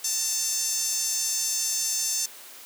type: tone with high-pass filter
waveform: sawtooth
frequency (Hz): 895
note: A5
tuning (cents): +29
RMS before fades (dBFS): -27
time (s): 0.04-2.26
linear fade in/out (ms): 5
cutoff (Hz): 6300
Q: 3.5
effects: white hiss -45 dBFS RMS until 2.65 s + high-pass 300 Hz 12 dB/octave